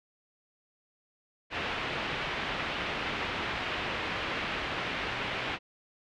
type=low-pass noise; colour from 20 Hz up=white; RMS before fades=-34 dBFS; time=1.5-5.59 s; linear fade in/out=50 ms; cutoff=3000 Hz; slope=24 dB/octave; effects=none